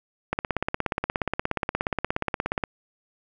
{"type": "click train", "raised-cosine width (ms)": 0.5, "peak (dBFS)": -9, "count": 40, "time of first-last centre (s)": [0.33, 2.638], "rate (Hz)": 16.9, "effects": []}